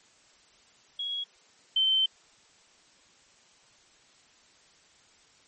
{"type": "tone pair in turn", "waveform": "sine", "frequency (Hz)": [3322, 3092], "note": ["G#7", "G7"], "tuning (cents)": [0, -24], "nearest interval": "minor second", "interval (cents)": 124, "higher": "first", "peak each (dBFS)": [-30, -21], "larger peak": "second", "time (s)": [[0.99, 1.24], [1.76, 2.06]], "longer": "second", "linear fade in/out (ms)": 5, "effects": ["white hiss -60 dBFS RMS until 5.47 s", "MP3 32 kbps"]}